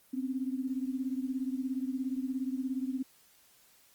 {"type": "beating tone pair", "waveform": "sine", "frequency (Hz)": [256.5, 273.5], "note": ["C4", "C#4"], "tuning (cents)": [-34, -23], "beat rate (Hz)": 17, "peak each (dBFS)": [-33, -36], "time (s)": [0.13, 3.03], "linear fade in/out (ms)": 10, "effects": ["white hiss -63 dBFS RMS until 3.94 s", "Opus 24 kbps"]}